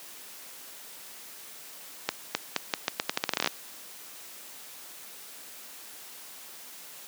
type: accelerating click train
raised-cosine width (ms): 0.2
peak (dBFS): -7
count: 17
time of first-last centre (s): 2.09-3.474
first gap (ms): 260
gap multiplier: 0.82
effects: white hiss -46 dBFS RMS until 7.07 s + high-pass 200 Hz 12 dB/octave